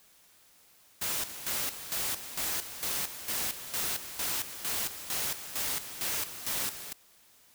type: noise with tremolo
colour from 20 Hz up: white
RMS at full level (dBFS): -32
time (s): 1.01-6.93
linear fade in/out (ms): 10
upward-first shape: square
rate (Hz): 2.2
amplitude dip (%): 70
effects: white hiss -61 dBFS RMS until 7.54 s